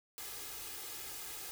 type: noise with comb filter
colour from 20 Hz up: white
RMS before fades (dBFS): -45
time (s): 0.18-1.51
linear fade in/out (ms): 0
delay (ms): 2.4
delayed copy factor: +0.65
effects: none